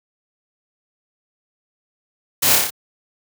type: noise with echo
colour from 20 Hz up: white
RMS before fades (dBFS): -17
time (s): 2.42-2.56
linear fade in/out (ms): 10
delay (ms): 29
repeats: 5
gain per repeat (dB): -2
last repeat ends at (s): 2.705
effects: high-pass 80 Hz 12 dB/octave